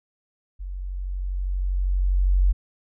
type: tone with level ramp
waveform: sine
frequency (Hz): 46.25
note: F#1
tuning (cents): 0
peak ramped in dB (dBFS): -30 to -14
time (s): 0.59-2.53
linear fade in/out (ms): 20
effects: none